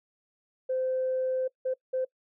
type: tone bursts at uneven times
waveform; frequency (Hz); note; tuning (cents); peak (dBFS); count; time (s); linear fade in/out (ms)
sine; 517; C5; -21; -25; 3; 0.69-1.48 / 1.65-1.74 / 1.93-2.05; 10
effects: noise-tail reverb RT60 0.1 s tail -23 dB re dry + tanh soft clip ceiling -21 dBFS